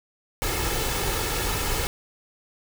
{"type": "noise with comb filter", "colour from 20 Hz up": "pink", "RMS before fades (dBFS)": -26, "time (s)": [0.42, 1.87], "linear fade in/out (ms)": 0, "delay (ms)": 2.3, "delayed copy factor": 0.55, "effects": []}